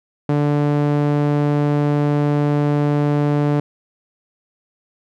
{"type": "tone with band-pass filter", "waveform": "sawtooth", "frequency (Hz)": 146.3, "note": "D3", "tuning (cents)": -6, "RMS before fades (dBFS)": -17, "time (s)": [0.29, 3.6], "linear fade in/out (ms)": 2, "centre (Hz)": 320, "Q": 0.58, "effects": []}